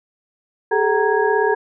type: tone cluster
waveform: sine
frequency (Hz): 398.9 / 435.5 / 761 / 933 / 1654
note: G4 / A4 / F#5 / A#5 / G#6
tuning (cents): +30 / -18 / +48 / +1 / -8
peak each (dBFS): -20 / -18 / -26 / -21 / -23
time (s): 0.71-1.55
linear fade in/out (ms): 10
effects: none